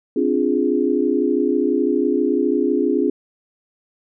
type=chord; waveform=sine; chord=D half-diminished seventh; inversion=third; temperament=equal; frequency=261.6 / 293.7 / 349.2 / 415.3 Hz; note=C4 / D4 / F4 / Ab4; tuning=0 / 0 / 0 / 0 cents; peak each=-21 dBFS; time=0.16-3.1 s; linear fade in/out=5 ms; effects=none